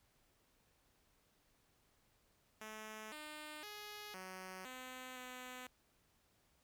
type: tone with pitch steps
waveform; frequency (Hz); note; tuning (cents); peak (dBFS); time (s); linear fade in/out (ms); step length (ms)
5% pulse; 216.7 / 303.4 / 418 / 186.7 / 255.8 / 252.6; A3 / D#4 / G#4 / F#3 / C4 / B3; -26 / -44 / +11 / +16 / -39 / +39; -37; 2.61-5.67; 2; 510
effects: pink hiss -75 dBFS RMS until 6.63 s